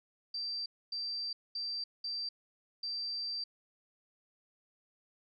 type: tone bursts at uneven times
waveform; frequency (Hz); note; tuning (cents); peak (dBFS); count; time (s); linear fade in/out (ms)
sine; 4688; D8; -4; -35; 5; 0.34-0.66 / 0.92-1.33 / 1.55-1.84 / 2.04-2.29 / 2.83-3.44; 5
effects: none